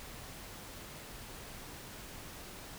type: silence
effects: pink hiss -48 dBFS RMS until 2.78 s